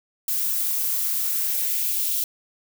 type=noise with high-pass filter sweep; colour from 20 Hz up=violet; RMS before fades=-24 dBFS; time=0.28-2.24 s; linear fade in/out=2 ms; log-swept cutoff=490 to 3300 Hz; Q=1.7; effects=none